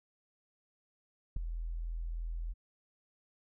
sine tone with ADSR envelope, 41.56 Hz, E1, 15 cents sharp, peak -26 dBFS, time 1.36-2.54 s, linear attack 6 ms, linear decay 3 ms, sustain -9 dB, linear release 28 ms, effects none

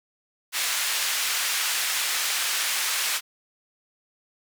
pink band-pass noise, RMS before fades -26 dBFS, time 0.52-3.21 s, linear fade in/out 50 ms, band 1700 to 14000 Hz, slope 12 dB/octave, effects none

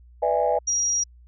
sine chord, E dominant seventh, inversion second, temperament just, 494.4 / 593.3 / 659.3 / 824.1 Hz, B4 / D5 / E5 / G#5, +2 / +18 / 0 / -14 cents, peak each -24 dBFS, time 0.22-0.59 s, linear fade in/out 10 ms
sine tone, 5710 Hz, F8, 37 cents sharp, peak -20 dBFS, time 0.67-1.04 s, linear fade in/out 10 ms
effects tanh soft clip ceiling -9 dBFS + added 60 Hz sine -47 dBFS peak until 1.27 s

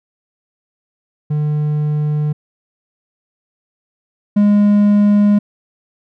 triangle tone pair in turn, 150 / 205.9 Hz, D3 / G#3, +37 / -15 cents, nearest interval perfect fourth, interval 548 cents, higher second, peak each -12 / -6 dBFS, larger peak second, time 1.3-2.33 / 4.36-5.39 s, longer neither, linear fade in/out 10 ms, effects none

